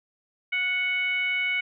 sine tone with frequency modulation, 2217 Hz, C#7, in tune, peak -23 dBFS, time 0.52-1.61 s, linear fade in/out 10 ms, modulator 749 Hz, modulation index 0.58, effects none

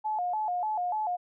sine tone with vibrato, 784 Hz, G5, in tune, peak -27 dBFS, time 0.04-1.17 s, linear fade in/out 20 ms, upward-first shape square, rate 3.4 Hz, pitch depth 160 cents each way, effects none

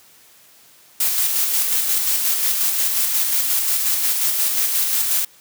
blue noise with tremolo, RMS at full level -18 dBFS, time 1-5.25 s, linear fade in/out 5 ms, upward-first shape square, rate 5.6 Hz, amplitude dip 30%, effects white hiss -50 dBFS RMS until 5.4 s + high-pass 100 Hz 12 dB/octave

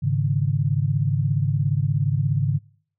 sine chord, Ab suspended fourth, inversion none, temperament equal, 103.83 / 138.59 / 155.56 Hz, Ab2 / Db3 / Eb3, 0 / 0 / 0 cents, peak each -24 / -21 / -25 dBFS, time 0.02-2.59 s, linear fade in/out 20 ms, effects noise-tail reverb RT60 0.6 s tail -26 dB re dry

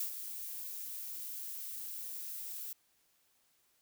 violet noise with ADSR envelope, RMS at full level -35 dBFS, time 0-2.73 s, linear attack 3 ms, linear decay 100 ms, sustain -8 dB, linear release 4 ms, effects white hiss -73 dBFS RMS until 3.81 s

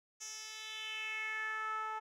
10% pulse tone with band-pass filter sweep, 436 Hz, A4, 16 cents flat, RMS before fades -41 dBFS, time 0.2-2 s, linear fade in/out 20 ms, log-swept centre 6200 to 1000 Hz, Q 3.7, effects none

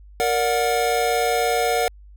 square chord, Bb augmented, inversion none, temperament just, 466.2 / 582.7 / 728.4 Hz, Bb4 / D5 / F#5, 0 / -14 / -27 cents, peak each -23 / -27 / -22 dBFS, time 0.2-1.88 s, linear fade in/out 0 ms, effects added 50 Hz sine -42 dBFS peak until 2.16 s

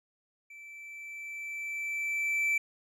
triangle tone with level ramp, 2326 Hz, D7, 17 cents flat, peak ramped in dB -45 to -23 dBFS, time 0.5-2.58 s, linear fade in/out 5 ms, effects none

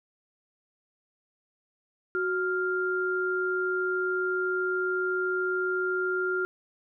sine tone pair together, 369.3 / 1396.9 Hz, F#4 / F6, -3 / 0 cents, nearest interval octave + major seventh, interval 2303 cents, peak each -28 dBFS, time 2.15-6.45 s, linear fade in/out 0 ms, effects none

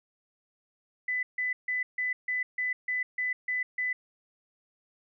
sine tone bursts, 2000 Hz, B6, 21 cents sharp, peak -27 dBFS, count 10, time 1.08-3.93 s, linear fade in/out 5 ms, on 150 ms, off 150 ms, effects none

